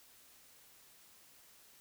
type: silence
effects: white hiss -62 dBFS RMS until 1.8 s